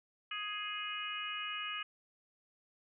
harmonic tone with a mistuned harmonic, 416 Hz, G#4, 3 cents sharp, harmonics 3 / 4 / 5 / 6 / 7, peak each -43 / -46 / -47 / -43 / -42 dBFS, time 0.31-1.83 s, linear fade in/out 5 ms, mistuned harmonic 5, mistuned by +25 cents, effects none

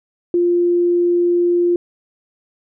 sine tone, 349.2 Hz, F4, in tune, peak -12 dBFS, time 0.34-1.76 s, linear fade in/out 2 ms, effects none

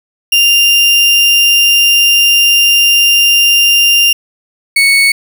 35% pulse tone pair in turn, 2794 / 2218 Hz, F7 / C#7, 0 / 0 cents, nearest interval major third, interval 400 cents, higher first, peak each -4 dBFS, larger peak neither, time 0.32-4.13 / 4.76-5.12 s, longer first, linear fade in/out 5 ms, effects none

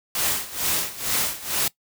white noise with tremolo, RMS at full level -22 dBFS, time 0.15-1.68 s, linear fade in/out 2 ms, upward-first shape sine, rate 2.2 Hz, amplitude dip 85%, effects noise-tail reverb RT60 0.1 s tail -20 dB re dry

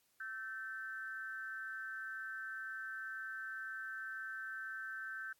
sine tone with amplitude modulation, 1546 Hz, G6, 24 cents flat, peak -38 dBFS, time 0.2-5.33 s, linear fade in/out 5 ms, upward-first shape sine, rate 222 Hz, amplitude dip 80%, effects white hiss -75 dBFS RMS until 5.39 s + AAC 64 kbps

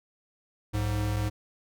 square tone pair together, 62.19 / 104.8 Hz, B1 / G#2, +13 / +16 cents, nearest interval major sixth, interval 903 cents, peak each -33 / -28 dBFS, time 0.73-1.3 s, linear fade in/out 20 ms, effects none

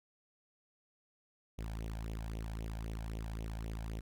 sawtooth tone with flanger, 55 Hz, A1, in tune, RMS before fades -41 dBFS, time 1.58-4.01 s, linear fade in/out 10 ms, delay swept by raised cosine 0.31 to 1.31 ms, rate 3.8 Hz, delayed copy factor +0.75, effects none

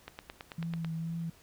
click train, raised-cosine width 0.3 ms, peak -25 dBFS, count 8, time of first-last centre 0.08-0.847 s, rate 9.13 Hz
sine tone with vibrato, 164.81 Hz, E3, in tune, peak -33 dBFS, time 0.58-1.3 s, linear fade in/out 5 ms, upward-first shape triangle, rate 2.1 Hz, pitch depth 31 cents each way
effects pink hiss -60 dBFS RMS until 1.42 s

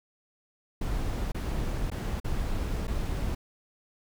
brown noise with dropouts, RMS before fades -30 dBFS, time 0.81-3.35 s, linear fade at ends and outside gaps 5 ms, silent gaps 1.32-1.345 / 1.902-1.915 / 2.201-2.244 / 2.871-2.878 s, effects none

